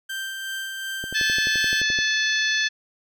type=tone with tremolo; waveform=30% pulse; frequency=1568 Hz; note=G6; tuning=in tune; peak=-25 dBFS; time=0.09-1.82 s; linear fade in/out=10 ms; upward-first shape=sine; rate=2.7 Hz; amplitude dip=30%
type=click train; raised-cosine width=2 ms; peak=-21 dBFS; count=12; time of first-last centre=1.04-1.988 s; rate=11.6 Hz
type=harmonic tone; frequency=868 Hz; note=A5; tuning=24 cents flat; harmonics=2 / 3 / 4 / 5 / 6 / 7; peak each=-22 / -29 / -27 / -29 / -35 / -33 dBFS; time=1.14-2.69 s; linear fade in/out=20 ms
effects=none